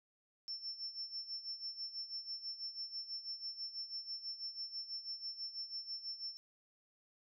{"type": "tone with tremolo", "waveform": "sine", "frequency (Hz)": 5380, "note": "E8", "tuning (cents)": 34, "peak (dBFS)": -39, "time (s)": [0.48, 6.37], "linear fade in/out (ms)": 0, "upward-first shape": "sine", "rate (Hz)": 6.1, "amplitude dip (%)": 75, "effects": []}